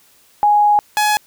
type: tone pair in turn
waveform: sine / sawtooth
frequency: 830.6 / 842.7 Hz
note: G#5 / G#5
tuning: 0 / +25 cents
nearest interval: unison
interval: 25 cents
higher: second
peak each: -9 dBFS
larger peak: neither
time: 0.43-0.79 / 0.97-1.17 s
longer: first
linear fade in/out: 0 ms
effects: white hiss -52 dBFS RMS until 1.26 s